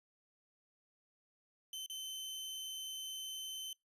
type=tone with dropouts; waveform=sawtooth; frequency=3069 Hz; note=G7; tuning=37 cents flat; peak=-39 dBFS; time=1.73-3.73 s; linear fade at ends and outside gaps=2 ms; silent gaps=1.862-1.898 s; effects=noise-tail reverb RT60 0.2 s tail -26 dB re dry + resampled to 32000 Hz